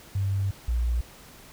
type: tone pair in turn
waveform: sine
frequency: 98 / 59.34 Hz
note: G2 / A#1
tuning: 0 / +31 cents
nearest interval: major sixth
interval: 869 cents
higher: first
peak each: -23 / -22 dBFS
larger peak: second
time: 0.15-0.51 / 0.68-1.01 s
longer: first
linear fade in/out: 5 ms
effects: pink hiss -49 dBFS RMS until 1.52 s